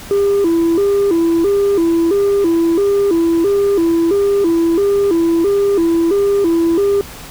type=tone with vibrato; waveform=sine; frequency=365.7 Hz; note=F#4; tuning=20 cents flat; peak=-8 dBFS; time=0.11-7.01 s; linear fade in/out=0 ms; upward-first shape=square; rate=1.5 Hz; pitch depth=160 cents each way; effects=tanh soft clip ceiling -9 dBFS + pink hiss -33 dBFS RMS until 7.3 s